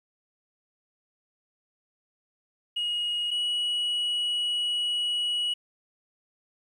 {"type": "tone pair in turn", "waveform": "sine", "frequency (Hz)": [2886, 2925], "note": ["F#7", "F#7"], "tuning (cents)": [-44, -21], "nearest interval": "unison", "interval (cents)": 23, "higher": "second", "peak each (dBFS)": [-24, -22], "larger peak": "second", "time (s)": [[2.76, 3.31], [3.31, 5.54]], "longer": "second", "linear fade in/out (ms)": 10, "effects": ["tanh soft clip ceiling -24 dBFS", "10-bit"]}